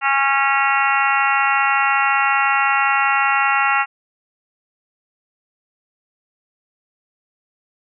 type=harmonic tone; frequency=274.6 Hz; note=C#4; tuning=16 cents flat; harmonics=3 / 4 / 5 / 6 / 7 / 8 / 9 / 10; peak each=-20 / -23 / -19 / -29 / -22 / -26 / -28 / -23 dBFS; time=0.01-3.86 s; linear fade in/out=50 ms; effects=none